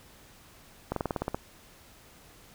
slowing click train, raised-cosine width 1 ms, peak -15 dBFS, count 9, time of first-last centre 0.92-1.346 s, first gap 43 ms, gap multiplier 1.06, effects pink hiss -55 dBFS RMS until 2.54 s

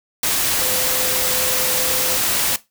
sine tone in noise, 511 Hz, C5, 41 cents flat, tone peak -29 dBFS, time 0.61-2.17 s, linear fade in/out 2 ms, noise white, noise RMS -19 dBFS, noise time 0.23-2.56 s, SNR -13 dB, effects noise-tail reverb RT60 0.2 s tail -17 dB re dry

